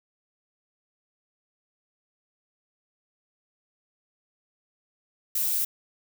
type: noise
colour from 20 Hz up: violet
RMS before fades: -26 dBFS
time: 5.35-5.65 s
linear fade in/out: 5 ms
effects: none